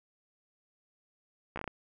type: slowing click train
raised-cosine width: 0.5 ms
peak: -22 dBFS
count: 6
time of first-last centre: 1.56-1.677 s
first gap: 14 ms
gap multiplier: 1.26
effects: none